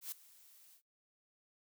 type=noise with ADSR envelope; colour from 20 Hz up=blue; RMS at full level=-41 dBFS; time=0.01-0.82 s; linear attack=110 ms; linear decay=3 ms; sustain=-21 dB; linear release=82 ms; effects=noise-tail reverb RT60 0.2 s tail -26 dB re dry